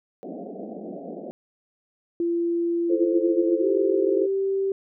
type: band-pass noise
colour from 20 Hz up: pink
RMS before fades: -36 dBFS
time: 0.23-1.31 s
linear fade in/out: 0 ms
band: 180 to 720 Hz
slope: 96 dB/octave
type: tone with pitch glide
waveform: sine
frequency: 340.9 to 389.3 Hz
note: F4 to G4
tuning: -42 to -12 cents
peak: -21 dBFS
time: 2.2-4.72 s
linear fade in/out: 2 ms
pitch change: +230 cents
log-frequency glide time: 3.6-3.65 s
type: chord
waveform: sine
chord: F major seventh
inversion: third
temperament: just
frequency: 327.4 / 349.2 / 436.5 / 523.8 Hz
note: E4 / F4 / A4 / C5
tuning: -12 / 0 / -14 / +2 cents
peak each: -27 dBFS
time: 2.89-4.27 s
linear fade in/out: 20 ms
effects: none

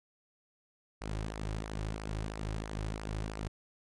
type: tone with flanger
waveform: sawtooth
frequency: 53.1 Hz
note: G#1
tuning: 39 cents sharp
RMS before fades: -38 dBFS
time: 1.01-3.48 s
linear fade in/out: 5 ms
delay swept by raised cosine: 0.26 to 4.56 ms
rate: 3 Hz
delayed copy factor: -0.55
effects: resampled to 22050 Hz

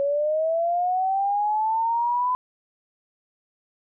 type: linear sweep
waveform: sine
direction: up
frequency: 554.4 to 1009 Hz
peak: -20 dBFS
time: 0-2.35 s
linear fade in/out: 0 ms
effects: none

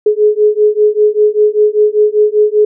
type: beating tone pair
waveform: sine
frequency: 420 / 425.1 Hz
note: G#4 / G#4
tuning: +19 / +40 cents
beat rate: 5.1 Hz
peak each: -10 dBFS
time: 0.06-2.65 s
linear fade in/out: 5 ms
effects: none

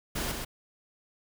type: noise with echo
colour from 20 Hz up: pink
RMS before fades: -32 dBFS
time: 0.15-0.32 s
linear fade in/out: 10 ms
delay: 130 ms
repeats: 1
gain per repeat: -4 dB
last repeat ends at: 0.45 s
effects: none

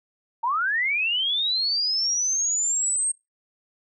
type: linear sweep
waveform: sine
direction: up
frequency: 886 to 8510 Hz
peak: -21 dBFS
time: 0.43-3.12 s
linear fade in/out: 10 ms
effects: noise-tail reverb RT60 0.2 s tail -23 dB re dry

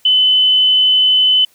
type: tone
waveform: sine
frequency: 3024 Hz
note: F#7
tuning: 37 cents sharp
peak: -8 dBFS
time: 0.05-1.45 s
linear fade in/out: 5 ms
effects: white hiss -53 dBFS RMS until 1.54 s

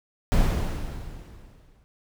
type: noise with exponential decay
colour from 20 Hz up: brown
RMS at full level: -18 dBFS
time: 0.32-1.84 s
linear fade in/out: 0 ms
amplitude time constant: 330 ms
effects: none

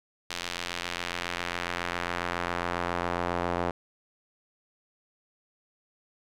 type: tone with band-pass filter sweep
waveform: sawtooth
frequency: 87.31 Hz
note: F2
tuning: in tune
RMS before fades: -32 dBFS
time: 0.3-3.71 s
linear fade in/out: 5 ms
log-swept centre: 3800 to 770 Hz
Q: 0.93
effects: none

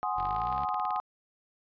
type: chord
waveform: sine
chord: Ab dominant seventh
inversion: third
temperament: equal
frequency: 740 / 830.6 / 1046.5 / 1244.5 Hz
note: Gb5 / Ab5 / C6 / Eb6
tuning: 0 / 0 / 0 / 0 cents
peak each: -33 / -33 / -35 / -34 dBFS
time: 0.03-1 s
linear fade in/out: 0 ms
type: exponential sweep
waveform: 20% pulse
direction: up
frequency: 43.76 to 75 Hz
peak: -36 dBFS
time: 0.16-0.66 s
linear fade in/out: 20 ms
type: click train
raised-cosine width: 0.3 ms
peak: -28 dBFS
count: 15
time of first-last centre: 0.2-0.961 s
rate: 18.4 Hz
effects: resampled to 11025 Hz

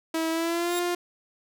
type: tone with pitch glide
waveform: sawtooth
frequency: 324.2 to 351.5 Hz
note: E4 to F4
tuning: -29 to +11 cents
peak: -21 dBFS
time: 0.14-0.95 s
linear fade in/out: 5 ms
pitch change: +140 cents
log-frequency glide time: 0.3-0.75 s
type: tone with exponential growth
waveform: 10% pulse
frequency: 3729 Hz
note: A#7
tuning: in tune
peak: -21 dBFS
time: 0.51-0.79 s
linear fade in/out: 0 ms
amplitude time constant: 59 ms
effects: none

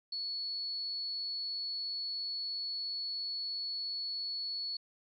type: tone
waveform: sine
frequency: 4403 Hz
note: C#8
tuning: 13 cents flat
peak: -35 dBFS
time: 0.12-4.77 s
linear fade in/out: 5 ms
effects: none

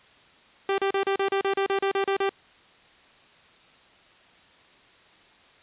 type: tone bursts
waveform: sawtooth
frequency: 392 Hz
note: G4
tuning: in tune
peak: -18 dBFS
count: 13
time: 0.69-2.293 s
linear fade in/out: 2 ms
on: 91 ms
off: 35 ms
effects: white hiss -55 dBFS RMS until 5.62 s + resampled to 8000 Hz

